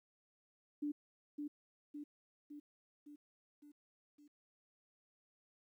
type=tone with echo; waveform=sine; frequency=293.7 Hz; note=D4; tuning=in tune; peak=-36 dBFS; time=0.82-0.92 s; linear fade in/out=10 ms; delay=560 ms; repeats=6; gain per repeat=-4 dB; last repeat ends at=4.28 s; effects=13-bit